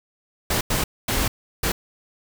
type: noise bursts at uneven times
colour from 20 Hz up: pink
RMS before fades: -22 dBFS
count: 4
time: 0.5-0.61 / 0.7-0.84 / 1.08-1.28 / 1.63-1.72 s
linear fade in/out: 5 ms
effects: none